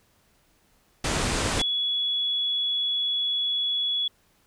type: low-pass noise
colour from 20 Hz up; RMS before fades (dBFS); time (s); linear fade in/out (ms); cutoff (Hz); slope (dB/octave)
pink; -26; 1.04-1.62; 5; 9500; 48
type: tone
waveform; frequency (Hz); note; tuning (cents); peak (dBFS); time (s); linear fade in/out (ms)
sine; 3384; G#7; +32; -23; 1.59-4.08; 5
effects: pink hiss -64 dBFS RMS until 4.46 s